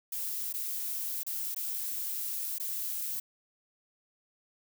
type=noise with dropouts; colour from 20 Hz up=violet; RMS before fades=-35 dBFS; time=0.12-3.2 s; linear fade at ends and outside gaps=5 ms; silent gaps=0.528-0.538 / 1.233-1.265 / 1.546-1.562 / 2.584-2.598 s; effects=none